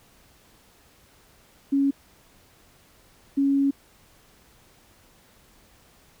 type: tone bursts at uneven times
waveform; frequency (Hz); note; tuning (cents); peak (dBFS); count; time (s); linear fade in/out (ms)
sine; 277.2; C#4; 0; -18; 2; 1.72-1.91 / 3.37-3.71; 10
effects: pink hiss -57 dBFS RMS until 6.2 s